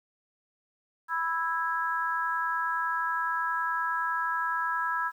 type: harmonic tone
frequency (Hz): 329.6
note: E4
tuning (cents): 0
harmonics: 3 / 4 / 5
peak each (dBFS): -31 / -31 / -31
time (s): 1.08-5.12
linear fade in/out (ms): 50
effects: 10-bit